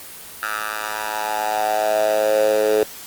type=tone with high-pass filter sweep; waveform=10% pulse; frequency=107.3 Hz; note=A2; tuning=43 cents flat; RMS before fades=-20 dBFS; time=0.43-2.83 s; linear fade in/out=0 ms; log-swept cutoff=1300 to 440 Hz; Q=6.1; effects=white hiss -37 dBFS RMS until 3.06 s + Opus 24 kbps